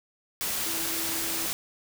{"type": "tone in noise", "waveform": "sine", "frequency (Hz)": 329.6, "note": "E4", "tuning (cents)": 0, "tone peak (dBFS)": -39, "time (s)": [0.66, 1.46], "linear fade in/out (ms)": 0, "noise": "white", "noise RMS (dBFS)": -30, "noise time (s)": [0.41, 1.53], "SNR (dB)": -12, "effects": []}